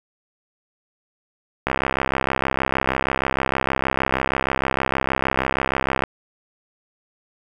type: click train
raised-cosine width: 0.5 ms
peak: -4 dBFS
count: 291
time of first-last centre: 1.67-6.037 s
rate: 66.4 Hz
effects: 7-bit